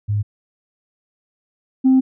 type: tone pair in turn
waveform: sine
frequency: 103.83 / 261.6 Hz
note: G#2 / C4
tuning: 0 / 0 cents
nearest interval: octave + major third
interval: 1600 cents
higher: second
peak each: -16 / -8 dBFS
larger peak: second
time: 0.08-0.23 / 1.84-2.01 s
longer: second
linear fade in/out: 20 ms
effects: tanh soft clip ceiling -7 dBFS